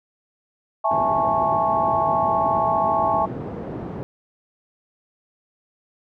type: chord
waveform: sine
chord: A major seventh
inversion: second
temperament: just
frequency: 660 / 825 / 880 / 1100 Hz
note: E5 / G#5 / A5 / C#6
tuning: +2 / -12 / 0 / -14 cents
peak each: -23 dBFS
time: 0.84-3.26 s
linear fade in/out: 10 ms
type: band-pass noise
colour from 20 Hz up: pink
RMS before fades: -31 dBFS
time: 0.91-4.03 s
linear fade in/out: 0 ms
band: 120 to 590 Hz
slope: 12 dB/octave
effects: none